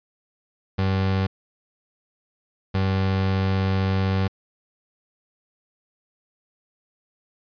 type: tone bursts at uneven times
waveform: 30% pulse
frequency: 95.7 Hz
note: G2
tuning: 41 cents flat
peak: -17 dBFS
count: 2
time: 0.78-1.27 / 2.74-4.28 s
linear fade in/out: 10 ms
effects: resampled to 11025 Hz